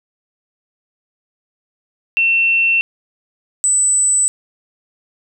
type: tone pair in turn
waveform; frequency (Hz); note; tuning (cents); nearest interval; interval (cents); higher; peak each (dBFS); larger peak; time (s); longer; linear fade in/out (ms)
sine; 2700 / 8000; E7 / B8; +41 / +21; octave + perfect fifth; 1880; second; -11; neither; 2.17-2.81 / 3.64-4.28; neither; 0
effects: none